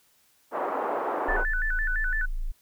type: band-pass noise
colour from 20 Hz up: white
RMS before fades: -29 dBFS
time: 0.51-1.45 s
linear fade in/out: 50 ms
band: 310 to 1100 Hz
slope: 24 dB/octave
type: tone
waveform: sine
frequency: 27.56 Hz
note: A0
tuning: 4 cents sharp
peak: -26 dBFS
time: 1.28-2.52 s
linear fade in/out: 10 ms
type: tone with vibrato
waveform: sine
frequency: 1619 Hz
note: G#6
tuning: 45 cents flat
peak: -26 dBFS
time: 1.28-2.26 s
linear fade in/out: 10 ms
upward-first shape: square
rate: 5.9 Hz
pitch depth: 140 cents each way
effects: white hiss -64 dBFS RMS until 2.61 s